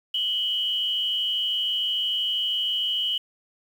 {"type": "tone pair together", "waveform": "sine", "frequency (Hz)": [2960, 3173], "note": ["F#7", "G7"], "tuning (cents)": [0, 20], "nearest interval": "minor second", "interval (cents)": 120, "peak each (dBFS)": [-24, -28], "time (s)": [0.14, 3.18], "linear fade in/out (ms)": 5, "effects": ["8-bit"]}